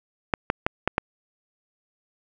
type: clicks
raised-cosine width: 0.5 ms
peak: -5 dBFS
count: 5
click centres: 0.338 / 0.501 / 0.665 / 0.876 / 0.981 s
effects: none